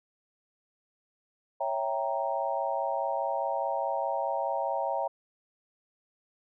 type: chord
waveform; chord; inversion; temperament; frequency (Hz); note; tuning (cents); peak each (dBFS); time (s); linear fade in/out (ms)
sine; C# diminished seventh; none; equal; 554.4 / 659.3 / 784 / 932.3; C#5 / E5 / G5 / Bb5; 0 / 0 / 0 / 0; -33; 1.6-5.08; 10
effects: none